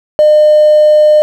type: tone with hard clipping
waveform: triangle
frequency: 606 Hz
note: D#5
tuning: 46 cents flat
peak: -3 dBFS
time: 0.19-1.22 s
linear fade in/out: 0 ms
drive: 3 dB
effects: none